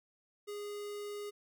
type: tone with notch filter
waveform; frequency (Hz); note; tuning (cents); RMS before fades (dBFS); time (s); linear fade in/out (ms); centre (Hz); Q
square; 412.1; G#4; -13; -42; 0.47-1.31; 20; 1600; 1.9
effects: none